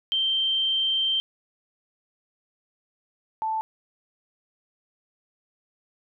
sine tone pair in turn, 3136 / 880 Hz, G7 / A5, 0 / 0 cents, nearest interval octave + minor seventh, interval 2200 cents, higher first, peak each -21 / -24 dBFS, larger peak first, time 0.12-1.2 / 3.42-3.61 s, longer first, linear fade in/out 0 ms, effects none

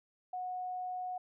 sine tone, 732 Hz, F#5, 19 cents flat, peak -36 dBFS, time 0.33-1.18 s, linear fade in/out 5 ms, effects none

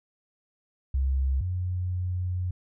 sine tone pair in turn, 66.8 / 90.57 Hz, C2 / F#2, +36 / -36 cents, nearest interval perfect fourth, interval 528 cents, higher second, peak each -22 / -26 dBFS, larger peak first, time 0.94-1.41 / 1.41-2.51 s, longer second, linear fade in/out 5 ms, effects none

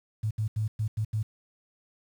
sine tone bursts at uneven times, 108.2 Hz, A2, 29 cents flat, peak -25 dBFS, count 6, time 0.23-0.31 / 0.38-0.48 / 0.56-0.68 / 0.79-0.88 / 0.97-1.05 / 1.13-1.23 s, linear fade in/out 10 ms, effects 9-bit

